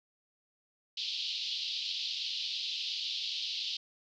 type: band-pass noise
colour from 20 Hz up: white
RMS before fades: -36 dBFS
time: 0.97-3.77 s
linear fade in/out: 5 ms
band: 2900 to 4700 Hz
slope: 48 dB/octave
effects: MP3 96 kbps